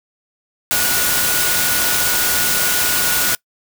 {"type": "tone in noise", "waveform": "sine", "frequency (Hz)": 1456, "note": "F#6", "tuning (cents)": -28, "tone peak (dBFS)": -24, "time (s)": [0.71, 3.35], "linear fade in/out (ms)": 0, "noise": "white", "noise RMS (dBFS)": -17, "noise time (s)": [0.71, 3.35], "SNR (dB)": -10, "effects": ["noise-tail reverb RT60 0.1 s tail -24 dB re dry"]}